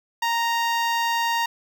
sawtooth tone with notch filter, 930 Hz, A#5, 4 cents flat, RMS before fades -23 dBFS, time 0.22-1.46 s, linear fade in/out 5 ms, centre 10000 Hz, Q 0.97, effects none

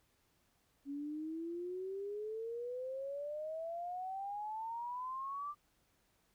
sine exponential sweep, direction up, 277.2 to 1189 Hz, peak -39 dBFS, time 0.85-5.55 s, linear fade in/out 50 ms, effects pink hiss -75 dBFS RMS until 6.34 s

